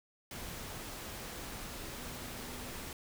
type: tone in noise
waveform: sine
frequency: 246.9 Hz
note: B3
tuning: in tune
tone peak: -52 dBFS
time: 1.93-2.71 s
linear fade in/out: 2 ms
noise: pink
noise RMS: -44 dBFS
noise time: 0.31-2.93 s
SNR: -11 dB
effects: none